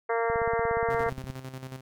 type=harmonic tone; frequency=230.4 Hz; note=A#3; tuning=20 cents flat; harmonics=2 / 3 / 4 / 5 / 6 / 7 / 8 / 9; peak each=-27 / -31 / -33 / -35 / -37 / -38 / -39 / -40 dBFS; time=0.09-1.1 s; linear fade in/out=10 ms
type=click train; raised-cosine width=5 ms; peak=-26 dBFS; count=18; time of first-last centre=0.3-1.3 s; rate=17 Hz
type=tone with tremolo; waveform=sawtooth; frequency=130.81 Hz; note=C3; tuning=in tune; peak=-32 dBFS; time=0.9-1.81 s; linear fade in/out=5 ms; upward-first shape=square; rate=11 Hz; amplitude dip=60%
effects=none